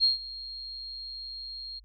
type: tone with ADSR envelope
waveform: sine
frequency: 4242 Hz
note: C8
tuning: 23 cents sharp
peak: -18 dBFS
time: 0-1.8 s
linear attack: 37 ms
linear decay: 140 ms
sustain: -19 dB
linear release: 20 ms
effects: added 49 Hz sine -52 dBFS peak until 1.84 s